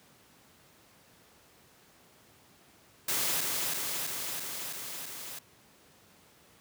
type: noise with echo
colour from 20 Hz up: white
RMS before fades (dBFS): -30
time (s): 3.08-3.41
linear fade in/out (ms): 5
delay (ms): 330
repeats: 6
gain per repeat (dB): -2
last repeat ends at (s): 5.39
effects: pink hiss -60 dBFS RMS until 6.6 s + high-pass 100 Hz 12 dB/octave